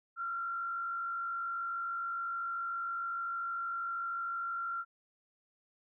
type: tone with frequency modulation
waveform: sine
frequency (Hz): 1373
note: F6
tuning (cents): -30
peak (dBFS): -34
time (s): 0.16-4.85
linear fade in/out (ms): 50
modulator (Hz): 53.1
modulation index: 0.54
effects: none